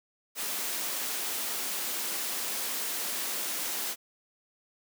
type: high-pass noise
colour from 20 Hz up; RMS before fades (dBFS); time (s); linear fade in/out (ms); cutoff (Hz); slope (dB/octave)
white; -33; 0.35-3.96; 50; 210; 24
effects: none